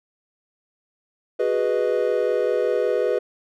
triangle chord, G# minor seventh, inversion third, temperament equal, 370 / 415.3 / 493.9 / 622.3 Hz, F#4 / G#4 / B4 / D#5, 0 / 0 / 0 / 0 cents, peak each -25 / -22 / -20 / -25 dBFS, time 1.39-3.19 s, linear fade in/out 10 ms, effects none

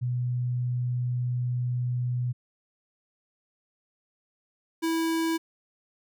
sine / square tone pair in turn, 123.47 / 327.3 Hz, B2 / E4, 0 / -12 cents, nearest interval octave + perfect fourth, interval 1688 cents, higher second, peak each -25 dBFS, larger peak neither, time 0.01-2.33 / 4.82-5.38 s, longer first, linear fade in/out 20 ms, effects none

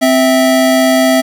square tone pair together, 260.3 / 656 Hz, C4 / E5, -9 / -9 cents, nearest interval octave + major third, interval 1600 cents, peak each -11 dBFS, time 0.01-1.22 s, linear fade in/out 20 ms, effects none

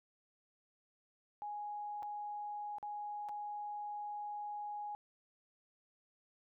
sine tone with dropouts, 830.6 Hz, G#5, in tune, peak -40 dBFS, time 1.42-4.95 s, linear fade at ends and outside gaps 0 ms, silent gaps 2.025-2.03 / 2.784-2.828 / 3.287-3.292 s, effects none

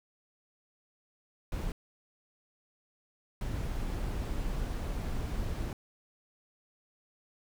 brown noise bursts at uneven times, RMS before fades -34 dBFS, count 2, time 1.52-1.72 / 3.41-5.73 s, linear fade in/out 2 ms, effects none

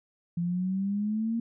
sine exponential sweep, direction up, 169.7 to 233.1 Hz, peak -26 dBFS, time 0.37-1.4 s, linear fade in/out 5 ms, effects none

